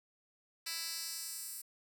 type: tone with high-pass filter sweep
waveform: 10% pulse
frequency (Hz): 330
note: E4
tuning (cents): +2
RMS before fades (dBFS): -42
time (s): 0.66-1.62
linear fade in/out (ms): 10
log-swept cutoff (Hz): 3500 to 10000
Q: 1.2
effects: none